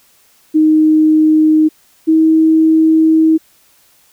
sine tone pair in turn, 311.1 / 318.7 Hz, D#4 / D#4, 0 / +42 cents, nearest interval unison, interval 42 cents, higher second, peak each -6 dBFS, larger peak neither, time 0.54-1.69 / 2.07-3.38 s, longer second, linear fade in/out 20 ms, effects white hiss -51 dBFS RMS until 4.12 s

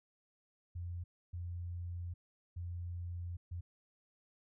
sine tone bursts at uneven times, 87.31 Hz, F2, in tune, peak -39 dBFS, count 4, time 0.75-1.04 / 1.33-2.14 / 2.56-3.37 / 3.51-3.61 s, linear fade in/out 10 ms, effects none

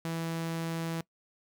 sawtooth tone, 164.81 Hz, E3, in tune, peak -28 dBFS, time 0.05-1.01 s, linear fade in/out 0 ms, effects noise-tail reverb RT60 0.1 s tail -22 dB re dry

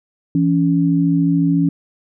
sine tone pair together, 167.1 / 281 Hz, E3 / C#4, +24 / +24 cents, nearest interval major sixth, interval 900 cents, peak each -15 dBFS, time 0.35-1.69 s, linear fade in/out 2 ms, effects none

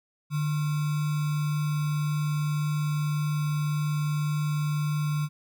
sine tone with sample-and-hold, 149.7 Hz, D3, 33 cents sharp, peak -24 dBFS, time 0.3-5.29 s, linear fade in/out 50 ms, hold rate 1225 Hz, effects none

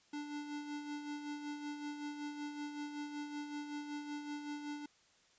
square tone with tremolo, 293.7 Hz, D4, in tune, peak -40 dBFS, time 0.13-4.86 s, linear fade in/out 5 ms, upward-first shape sine, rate 5.3 Hz, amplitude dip 50%, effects white hiss -69 dBFS RMS until 5.38 s + resampled to 16000 Hz

